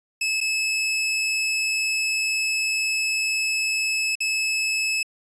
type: tone with dropouts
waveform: sawtooth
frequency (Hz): 2598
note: E7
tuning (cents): -26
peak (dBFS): -18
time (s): 0.21-5.03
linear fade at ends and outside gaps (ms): 5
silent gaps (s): 0.405-0.411 / 4.154-4.204
effects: resampled to 22050 Hz